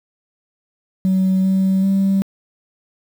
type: tone with pitch steps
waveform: sine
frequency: 188.5 / 190.6 / 194.5 Hz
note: F#3 / G3 / G3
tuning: +32 / -48 / -13 cents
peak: -11 dBFS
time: 1.05-2.22 s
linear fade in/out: 0 ms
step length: 390 ms
effects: tanh soft clip ceiling -11 dBFS + 7-bit